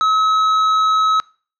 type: tone with hard clipping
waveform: sine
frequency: 1285 Hz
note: E6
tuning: 45 cents flat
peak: -14 dBFS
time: 0.01-1.2 s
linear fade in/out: 0 ms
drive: 7 dB
effects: noise-tail reverb RT60 0.4 s tail -23 dB re dry + low-pass 6000 Hz 12 dB/octave